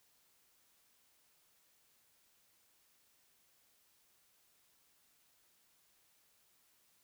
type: silence
effects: white hiss -72 dBFS RMS until 7.03 s